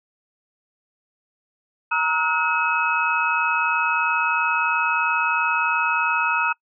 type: tone cluster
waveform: sine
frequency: 935 / 1283 / 1446 / 2563 Hz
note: A#5 / E6 / F#6 / E7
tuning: +5 / -47 / -40 / -49 cents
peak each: -24 dBFS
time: 1.91-6.53 s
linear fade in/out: 10 ms
effects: noise-tail reverb RT60 0.1 s tail -26 dB re dry